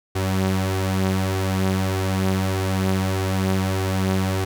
sawtooth tone pair together, 95.3 / 188.96 Hz, G2 / F#3, -48 / +37 cents, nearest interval octave, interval 1185 cents, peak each -17 / -21 dBFS, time 0.15-4.45 s, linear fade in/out 10 ms, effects none

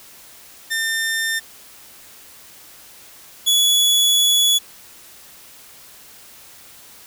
sawtooth tone pair in turn, 1800 / 3398 Hz, A6 / G#7, +39 / +39 cents, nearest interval major seventh, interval 1100 cents, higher second, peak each -16 / -10 dBFS, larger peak second, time 0.7-1.4 / 3.46-4.59 s, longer second, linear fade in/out 20 ms, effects white hiss -44 dBFS RMS until 7.06 s

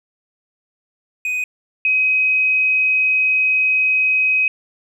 triangle / sine tone pair in turn, 2500 / 2528 Hz, D#7 / D#7, +8 / +27 cents, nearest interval unison, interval 19 cents, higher second, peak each -17 / -13 dBFS, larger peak second, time 1.25-1.44 / 1.85-4.48 s, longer second, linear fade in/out 2 ms, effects none

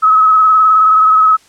sine tone with vibrato, 1282 Hz, E6, 49 cents flat, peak -5 dBFS, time 0.02-1.37 s, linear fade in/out 20 ms, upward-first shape sine, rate 19 Hz, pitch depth 28 cents each way, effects white hiss -47 dBFS RMS until 1.48 s + low-pass 8000 Hz 12 dB/octave

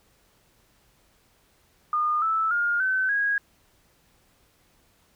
sine tone with pitch steps, 1219 / 1314.1 / 1416.5 / 1527 / 1646.1 Hz, D#6 / E6 / F6 / G6 / G#6, -36 / -6 / +24 / -46 / -16 cents, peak -21 dBFS, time 1.93-3.38 s, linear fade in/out 2 ms, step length 290 ms, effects pink hiss -63 dBFS RMS until 5.15 s

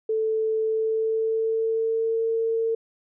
sine tone with pitch glide, 440 to 452.6 Hz, A4 to A4, 0 to +49 cents, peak -21 dBFS, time 0.09-2.75 s, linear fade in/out 5 ms, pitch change +49 cents, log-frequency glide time 0.61-2.25 s, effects none

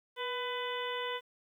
harmonic tone with a mistuned harmonic, 500 Hz, B4, 21 cents sharp, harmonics 1 / 2 / 3 / 4 / 5 / 6 / 7, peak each -38 / -39 / -44 / -42 / -50 / -43 / -44 dBFS, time 0.16-1.21 s, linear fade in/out 50 ms, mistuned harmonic 1, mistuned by -43 cents, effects 11-bit

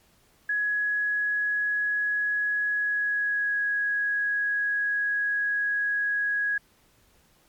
sine tone with pitch glide, 1677 to 1661.6 Hz, G#6 to G#6, +16 to 0 cents, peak -23 dBFS, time 0.49-6.58 s, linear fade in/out 5 ms, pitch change -16 cents, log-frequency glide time 2.75-3.6 s, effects pink hiss -62 dBFS RMS until 7.48 s + MP3 96 kbps

